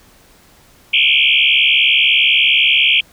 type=tone with frequency modulation; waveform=sine; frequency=2794 Hz; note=F7; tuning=in tune; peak=-9 dBFS; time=0.93-3.01 s; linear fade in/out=10 ms; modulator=69.9 Hz; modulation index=7.1; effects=pink hiss -48 dBFS RMS until 3.12 s